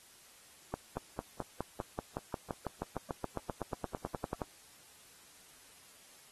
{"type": "accelerating click train", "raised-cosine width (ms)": 1, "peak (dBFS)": -22, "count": 26, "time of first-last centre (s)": [0.74, 4.418], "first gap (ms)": 230, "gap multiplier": 0.96, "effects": ["white hiss -59 dBFS RMS until 6.31 s", "AAC 32 kbps"]}